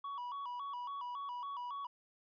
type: tone with vibrato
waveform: triangle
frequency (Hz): 1046.5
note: C6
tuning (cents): 0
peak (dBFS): -38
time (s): 0.04-1.87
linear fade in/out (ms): 5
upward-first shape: square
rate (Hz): 3.6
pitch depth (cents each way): 120
effects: resampled to 11025 Hz